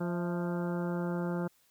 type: harmonic tone with a mistuned harmonic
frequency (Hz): 174.61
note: F3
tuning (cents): 0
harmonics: 1 / 2 / 3 / 4 / 5 / 6 / 7 / 8 / 9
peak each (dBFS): -32 / -37 / -40 / -46 / -45 / -51 / -50 / -47 / -53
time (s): 0-1.48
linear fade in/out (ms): 10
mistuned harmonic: 4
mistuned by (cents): -64
effects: white hiss -68 dBFS RMS until 1.7 s